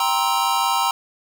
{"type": "chord", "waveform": "square", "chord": "C dominant seventh", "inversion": "second", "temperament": "just", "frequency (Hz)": [784.9, 941.9, 1046.5, 1308.1], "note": ["G5", "Bb5", "C6", "E6"], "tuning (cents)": [2, 18, 0, -14], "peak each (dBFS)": [-25, -22, -25, -26], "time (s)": [0, 0.91], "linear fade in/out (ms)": 2, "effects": []}